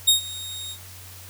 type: tone with ADSR envelope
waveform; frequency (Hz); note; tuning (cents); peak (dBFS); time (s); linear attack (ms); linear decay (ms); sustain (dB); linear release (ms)
sawtooth; 3729; A#7; 0; -9; 0.07-0.78; 14; 120; -20; 72
effects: added 92 Hz sine -44 dBFS peak until 1.29 s + white hiss -44 dBFS RMS until 1.29 s